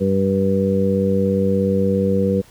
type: harmonic tone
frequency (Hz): 97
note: G2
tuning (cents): -18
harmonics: 1 / 2 / 3 / 4 / 5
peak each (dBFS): -24 / -18 / -29 / -25 / -19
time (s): 0-2.42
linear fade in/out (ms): 20
effects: pink hiss -49 dBFS RMS until 2.5 s